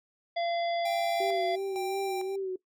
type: harmonic tone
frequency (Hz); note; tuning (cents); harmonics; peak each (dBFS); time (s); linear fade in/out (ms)
684; F5; -36; 1 / 3 / 5 / 7; -28 / -38 / -42 / -45; 0.36-1.56; 10
type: tone with tremolo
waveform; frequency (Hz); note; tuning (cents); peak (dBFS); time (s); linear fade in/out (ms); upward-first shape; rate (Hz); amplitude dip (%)
square; 787; G5; +7; -34; 0.85-2.36; 5; square; 1.1; 70
type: tone with vibrato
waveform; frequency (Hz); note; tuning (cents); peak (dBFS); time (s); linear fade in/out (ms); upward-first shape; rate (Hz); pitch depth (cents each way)
sine; 380.8; F#4; +50; -30; 1.2-2.56; 5; sine; 2.8; 48
effects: noise-tail reverb RT60 0.1 s tail -19 dB re dry